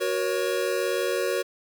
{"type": "chord", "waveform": "square", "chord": "F# major", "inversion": "none", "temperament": "equal with one note detuned", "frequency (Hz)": [370, 476, 554.4], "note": ["F#4", "A#4", "C#5"], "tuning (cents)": [0, 36, 0], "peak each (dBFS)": -29, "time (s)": [0, 1.43], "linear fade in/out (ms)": 20, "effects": ["10-bit"]}